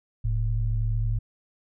sine tone pair together, 41.01 / 110 Hz, E1 / A2, -8 / 0 cents, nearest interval octave + perfect fourth, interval 1708 cents, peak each -25 dBFS, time 0.24-1.19 s, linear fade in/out 10 ms, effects none

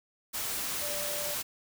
sine tone in noise, 587.3 Hz, D5, in tune, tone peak -38 dBFS, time 0.81-1.35 s, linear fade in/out 20 ms, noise white, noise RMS -34 dBFS, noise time 0.33-1.43 s, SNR -7 dB, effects none

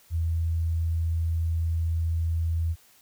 sine tone, 82.41 Hz, E2, in tune, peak -23 dBFS, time 0.1-2.76 s, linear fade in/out 50 ms, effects white hiss -58 dBFS RMS until 3.01 s

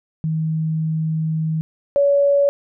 sine tone pair in turn, 158.7 / 565.5 Hz, D#3 / C#5, +35 / +34 cents, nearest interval octave + minor seventh, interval 2199 cents, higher second, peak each -18 / -12 dBFS, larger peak second, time 0.24-1.61 / 1.96-2.49 s, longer first, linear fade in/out 0 ms, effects none

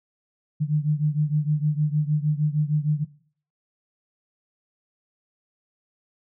sine beating tone pair, 148.5 / 155 Hz, D3 / D#3, +20 / -6 cents, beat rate 6.5 Hz, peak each -22 / -24 dBFS, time 0.6-3.05 s, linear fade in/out 20 ms, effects noise-tail reverb RT60 0.5 s tail -18 dB re dry

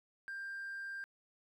triangle tone, 1589 Hz, G6, 23 cents sharp, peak -38 dBFS, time 0.28-1.04 s, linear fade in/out 0 ms, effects tanh soft clip ceiling -36 dBFS

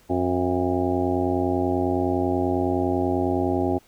harmonic tone with a mistuned harmonic, 90 Hz, F#2, 47 cents flat, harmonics 1 / 2 / 3 / 4 / 5 / 6 / 7 / 8 / 9, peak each -29 / -35 / -25 / -25 / -34 / -34 / -30 / -36 / -30 dBFS, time 0.09-3.79 s, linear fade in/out 20 ms, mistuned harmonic 7, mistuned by +58 cents, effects pink hiss -57 dBFS RMS until 3.87 s

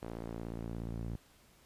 sawtooth tone with band-pass filter sweep, 57 Hz, A#1, 38 cents flat, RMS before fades -41 dBFS, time 0.02-1.16 s, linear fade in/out 5 ms, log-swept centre 470 to 140 Hz, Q 0.72, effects pink hiss -64 dBFS RMS until 1.65 s + resampled to 32000 Hz

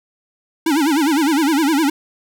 square tone with vibrato, 300 Hz, D4, 37 cents sharp, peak -14 dBFS, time 0.66-1.9 s, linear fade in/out 5 ms, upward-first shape sine, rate 9.8 Hz, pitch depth 180 cents each way, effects none

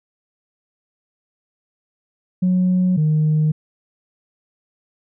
sine tone pair in turn, 182.9 / 154.01 Hz, F#3 / D#3, -20 / -17 cents, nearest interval minor third, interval 297 cents, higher first, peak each -12 dBFS, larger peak neither, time 2.42-2.97 / 2.97-3.52 s, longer neither, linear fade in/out 10 ms, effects tanh soft clip ceiling -11 dBFS

